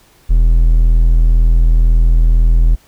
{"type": "tone", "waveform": "triangle", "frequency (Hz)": 41, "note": "E1", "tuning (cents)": -9, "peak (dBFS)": -4, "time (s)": [0.29, 2.76], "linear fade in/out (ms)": 20, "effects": ["pink hiss -49 dBFS RMS until 2.87 s"]}